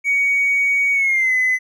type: tone with pitch glide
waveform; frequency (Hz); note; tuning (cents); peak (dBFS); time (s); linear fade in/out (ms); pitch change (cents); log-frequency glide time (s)
triangle; 2245 to 2023; C#7 to B6; +21 to +41; -11; 0.04-1.59; 50; -180; 0.93-1.33
effects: tanh soft clip ceiling -11 dBFS